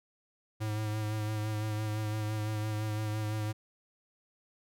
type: tone with vibrato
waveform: square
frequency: 107.3 Hz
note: A2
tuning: 43 cents flat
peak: -32 dBFS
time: 0.6-3.53 s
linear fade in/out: 20 ms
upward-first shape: sine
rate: 5.9 Hz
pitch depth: 25 cents each way
effects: none